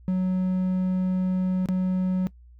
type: tone with dropouts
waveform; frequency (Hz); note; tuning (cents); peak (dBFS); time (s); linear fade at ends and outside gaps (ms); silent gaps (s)
triangle; 185; F#3; 0; -19; 0.08-2.27; 0; 1.658-1.687
effects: noise-tail reverb RT60 0.1 s tail -20 dB re dry + added 60 Hz sine -47 dBFS peak until 2.59 s